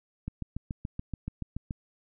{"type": "click train", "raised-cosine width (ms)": 5, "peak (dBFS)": -21, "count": 11, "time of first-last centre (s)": [0.28, 1.709], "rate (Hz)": 7, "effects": []}